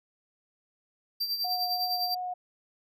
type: tone with tremolo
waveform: square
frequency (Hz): 4699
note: D8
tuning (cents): 0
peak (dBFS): -27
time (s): 1.2-2.15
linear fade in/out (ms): 10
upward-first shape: sine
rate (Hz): 9.9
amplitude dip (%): 60
type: tone with vibrato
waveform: sine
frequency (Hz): 726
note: F#5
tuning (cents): -33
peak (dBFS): -31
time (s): 1.44-2.34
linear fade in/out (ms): 10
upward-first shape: triangle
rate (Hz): 3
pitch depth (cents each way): 10
effects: none